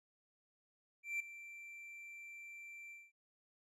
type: tone with ADSR envelope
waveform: triangle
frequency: 2349 Hz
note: D7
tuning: in tune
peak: -33 dBFS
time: 1.03-3.12 s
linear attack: 170 ms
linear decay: 5 ms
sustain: -15 dB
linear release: 210 ms
effects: resampled to 32000 Hz